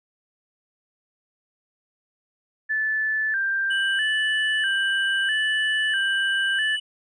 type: tone with vibrato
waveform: sine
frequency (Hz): 1661.2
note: G#6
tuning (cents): 0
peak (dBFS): -21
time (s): 2.69-6.77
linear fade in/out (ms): 20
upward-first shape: square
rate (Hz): 0.77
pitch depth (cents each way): 85
type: tone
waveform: triangle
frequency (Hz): 2960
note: F#7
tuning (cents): 0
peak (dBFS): -25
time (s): 3.7-6.8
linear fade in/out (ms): 10
effects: resampled to 22050 Hz